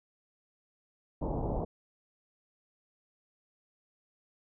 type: low-pass noise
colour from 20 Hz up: pink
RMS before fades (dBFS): -33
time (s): 1.21-1.65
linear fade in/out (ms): 10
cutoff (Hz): 910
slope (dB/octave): 48
effects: none